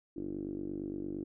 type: tone with low-pass filter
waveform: 5% pulse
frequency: 48.74 Hz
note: G1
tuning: 9 cents flat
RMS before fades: -39 dBFS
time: 0.16-1.24 s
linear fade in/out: 10 ms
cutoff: 320 Hz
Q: 7.3
effects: none